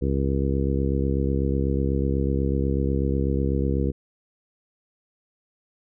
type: harmonic tone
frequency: 68.1 Hz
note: C#2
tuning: 30 cents flat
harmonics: 1 / 2 / 3 / 4 / 5 / 6 / 7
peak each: -24 / -27 / -29 / -30 / -31 / -32 / -32 dBFS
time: 0.01-3.92 s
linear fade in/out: 20 ms
effects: none